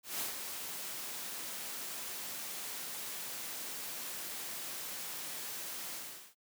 white noise with ADSR envelope, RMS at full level -36 dBFS, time 0.03-6.35 s, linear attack 170 ms, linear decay 130 ms, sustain -6 dB, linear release 420 ms, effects noise-tail reverb RT60 0.1 s tail -26 dB re dry + high-pass 150 Hz 12 dB/octave

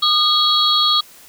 sine tone cluster, 1222 / 3317 / 3862 / 4368 Hz, D#6 / G#7 / B7 / C#8, -32 / -3 / -39 / -26 cents, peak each -18 dBFS, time 0.02-1.01 s, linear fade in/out 10 ms, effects white hiss -44 dBFS RMS until 1.28 s

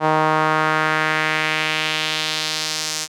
sawtooth tone with band-pass filter sweep, 155.9 Hz, D#3, 4 cents sharp, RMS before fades -20 dBFS, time 0-3.08 s, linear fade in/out 50 ms, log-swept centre 870 to 6300 Hz, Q 1.7, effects none

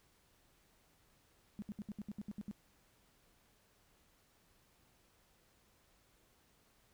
sine tone bursts, 206.6 Hz, G#3, 9 cents flat, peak -40 dBFS, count 10, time 1.59-2.512 s, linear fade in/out 0 ms, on 31 ms, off 68 ms, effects pink hiss -71 dBFS RMS until 6.93 s

